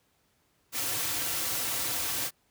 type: noise with comb filter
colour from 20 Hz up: white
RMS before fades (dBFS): -31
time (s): 0.72-2.31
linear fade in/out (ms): 50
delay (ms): 4.8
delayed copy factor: -0.55
effects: pink hiss -70 dBFS RMS until 2.5 s + high-pass 60 Hz 12 dB/octave